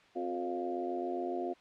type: harmonic tone with a mistuned harmonic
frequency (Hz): 87.31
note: F2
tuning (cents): 0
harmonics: 3 / 4 / 5 / 6 / 7 / 8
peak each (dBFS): -41 / -36 / -46 / -46 / -46 / -38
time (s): 0.15-1.54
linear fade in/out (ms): 20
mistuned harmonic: 4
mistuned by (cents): +40
effects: white hiss -61 dBFS RMS until 1.6 s + low-pass 3000 Hz 12 dB/octave